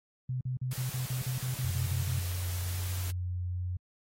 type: tone bursts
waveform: sine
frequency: 127.6 Hz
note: C3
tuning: 43 cents flat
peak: -30 dBFS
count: 12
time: 0.29-2.192 s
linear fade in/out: 5 ms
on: 120 ms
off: 42 ms
type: noise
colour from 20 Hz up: white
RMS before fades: -42 dBFS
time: 0.71-3.11 s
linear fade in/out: 5 ms
type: tone with vibrato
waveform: sine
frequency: 90.1 Hz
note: F#2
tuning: 45 cents flat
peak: -31 dBFS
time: 1.64-3.77 s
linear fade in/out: 5 ms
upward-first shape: triangle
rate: 1 Hz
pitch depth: 12 cents each way
effects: AAC 48 kbps